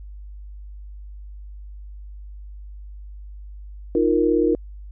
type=chord; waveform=sine; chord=Eb suspended second; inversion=none; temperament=equal; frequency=311.1 / 349.2 / 466.2 Hz; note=Eb4 / F4 / Bb4; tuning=0 / 0 / 0 cents; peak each=-20 / -20 / -20 dBFS; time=3.95-4.55 s; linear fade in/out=2 ms; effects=added 50 Hz sine -35 dBFS peak until 4.91 s